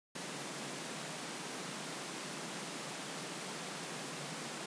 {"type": "high-pass noise", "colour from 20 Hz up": "pink", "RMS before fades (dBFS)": -43, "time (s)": [0.15, 4.66], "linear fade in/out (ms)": 5, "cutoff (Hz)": 140, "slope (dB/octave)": 96, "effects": ["resampled to 22050 Hz"]}